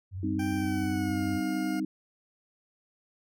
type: tone with vibrato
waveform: sine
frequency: 94.3 Hz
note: F#2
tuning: 33 cents sharp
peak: -33 dBFS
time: 0.11-1.41 s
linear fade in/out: 50 ms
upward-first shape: square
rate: 16 Hz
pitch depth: 79 cents each way
type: chord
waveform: sine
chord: C minor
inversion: second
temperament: equal with one note detuned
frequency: 196 / 260.3 / 311.1 Hz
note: G3 / C4 / Eb4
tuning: 0 / -9 / 0 cents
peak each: -34 / -33 / -30 dBFS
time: 0.23-1.85 s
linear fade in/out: 5 ms
type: tone with pitch glide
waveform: 20% pulse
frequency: 784 to 710.7 Hz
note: G5 to F5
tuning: 0 to +30 cents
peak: -32 dBFS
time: 0.39-1.8 s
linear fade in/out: 5 ms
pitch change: -170 cents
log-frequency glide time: 0.55-1.21 s
effects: none